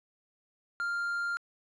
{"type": "tone", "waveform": "triangle", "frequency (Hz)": 1396.9, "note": "F6", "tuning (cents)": 0, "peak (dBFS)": -28, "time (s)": [0.8, 1.37], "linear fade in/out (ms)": 0, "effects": ["resampled to 22050 Hz"]}